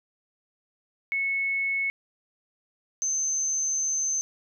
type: tone pair in turn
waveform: sine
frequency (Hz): 2200 / 6223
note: C#7 / G8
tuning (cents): -14 / -14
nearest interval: octave + tritone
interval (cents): 1800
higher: second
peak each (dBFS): -24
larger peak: neither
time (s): 1.12-1.9 / 3.02-4.21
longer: second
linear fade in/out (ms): 0
effects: none